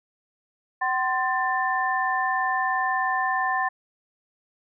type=tone cluster; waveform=sine; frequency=760 / 1043 / 1781 Hz; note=F#5 / C6 / A6; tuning=+46 / -6 / +21 cents; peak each=-26 dBFS; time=0.81-3.69 s; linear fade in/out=10 ms; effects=none